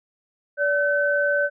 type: tone pair together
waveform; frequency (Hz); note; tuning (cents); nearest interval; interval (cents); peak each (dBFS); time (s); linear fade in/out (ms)
sine; 577 / 1525.4; D5 / G6; -31 / -48; octave + perfect fourth; 1683; -21; 0.57-1.5; 50
effects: none